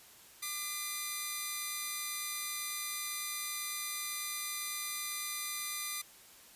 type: tone pair together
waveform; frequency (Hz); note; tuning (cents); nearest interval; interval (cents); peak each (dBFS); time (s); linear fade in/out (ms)
5% pulse; 1196 / 2030; D6 / B6; +31 / +47; major sixth; 916; -27 / -29; 0.42-6.02; 10
effects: white hiss -57 dBFS RMS until 6.55 s + resampled to 32000 Hz